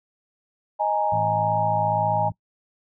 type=chord; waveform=sine; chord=D# suspended fourth; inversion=none; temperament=equal; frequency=622.3 / 830.6 / 932.3 Hz; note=D#5 / G#5 / A#5; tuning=0 / 0 / 0 cents; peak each=-26 / -22 / -26 dBFS; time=0.79-2.3 s; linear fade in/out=20 ms
type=harmonic tone; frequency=55 Hz; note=A1; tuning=in tune; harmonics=2 / 3 / 4 / 5; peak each=-29 / -32 / -44 / -48 dBFS; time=1.12-2.32 s; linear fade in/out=5 ms
effects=noise-tail reverb RT60 0.1 s tail -22 dB re dry